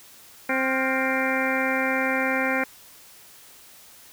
harmonic tone with a mistuned harmonic, 263 Hz, C4, 9 cents sharp, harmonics 1 / 2 / 3 / 4 / 5 / 6 / 7 / 8 / 9, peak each -28 / -28 / -31 / -34 / -31 / -31 / -30 / -30 / -31 dBFS, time 0.49-2.64 s, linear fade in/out 5 ms, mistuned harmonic 5, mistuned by +110 cents, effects white hiss -49 dBFS RMS until 4.12 s

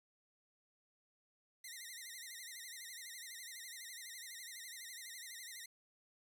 10% pulse tone with vibrato, 1957 Hz, B6, 16 cents flat, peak -39 dBFS, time 1.64-5.66 s, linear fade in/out 5 ms, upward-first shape sine, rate 12 Hz, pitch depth 130 cents each way, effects none

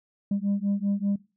sine beating tone pair, 198.2 / 203.3 Hz, G3 / G#3, +19 / -37 cents, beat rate 5.1 Hz, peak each -25 dBFS, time 0.31-1.16 s, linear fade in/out 5 ms, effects noise-tail reverb RT60 0.3 s tail -20 dB re dry + tanh soft clip ceiling -20 dBFS

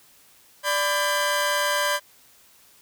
sawtooth tone cluster, 587 / 1004 / 1597 Hz, D5 / B5 / G6, -1 / +28 / +32 cents, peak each -22 dBFS, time 0.63-2 s, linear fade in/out 50 ms, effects white hiss -55 dBFS RMS until 2.81 s

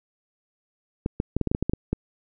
clicks, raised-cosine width 3 ms, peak -10 dBFS, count 11, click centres 1.061 / 1.201 / 1.366 / 1.413 / 1.473 / 1.515 / 1.549 / 1.626 / 1.696 / 1.735 / 1.93 s, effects none

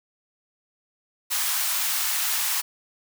white high-pass noise, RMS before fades -25 dBFS, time 1.3-2.62 s, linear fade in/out 20 ms, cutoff 830 Hz, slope 24 dB/octave, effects none

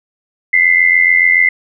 sine tone pair together, 2013 / 2100 Hz, B6 / C7, +33 / +6 cents, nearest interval minor second, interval 73 cents, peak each -10 dBFS, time 0.53-1.49 s, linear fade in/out 5 ms, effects none

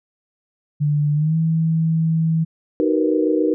sine tone with pitch glide, 147.6 to 161.89 Hz, D3 to E3, +9 to -31 cents, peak -15 dBFS, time 0.8-2.45 s, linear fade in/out 20 ms, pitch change +160 cents, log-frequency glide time 1.14-1.36 s
sine chord, B major seventh, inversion first, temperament equal with one note detuned, 311.1 / 376.9 / 466.2 / 493.9 Hz, D#4 / F#4 / A#4 / B4, 0 / +32 / 0 / 0 cents, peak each -18 / -22 / -21 / -24 dBFS, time 2.8-3.54 s, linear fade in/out 0 ms
effects none

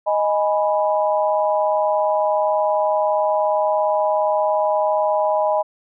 sine chord, G# minor, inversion second, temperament equal, 622.3 / 830.6 / 987.8 Hz, D#5 / G#5 / B5, 0 / 0 / 0 cents, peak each -18 / -21 / -23 dBFS, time 0.06-5.63 s, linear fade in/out 20 ms, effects none

